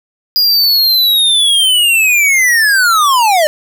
square linear sweep, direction down, 4902 to 587.3 Hz, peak -8 dBFS, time 0.36-3.47 s, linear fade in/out 0 ms, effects none

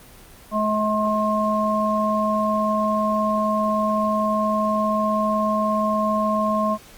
harmonic tone, 213.4 Hz, G#3, 47 cents sharp, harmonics 1 / 3 / 5, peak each -23 / -23 / -22 dBFS, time 0.51-6.78 s, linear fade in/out 50 ms, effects pink hiss -46 dBFS RMS until 6.97 s + Opus 24 kbps

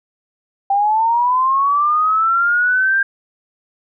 sine linear sweep, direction up, 784 to 1600 Hz, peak -12 dBFS, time 0.7-3.03 s, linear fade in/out 5 ms, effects none

